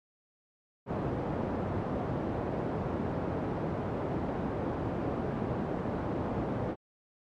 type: band-pass noise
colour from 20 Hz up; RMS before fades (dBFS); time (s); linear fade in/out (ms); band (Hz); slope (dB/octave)
pink; -33; 0.86-6.76; 50; 100 to 750; 12
effects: MP3 64 kbps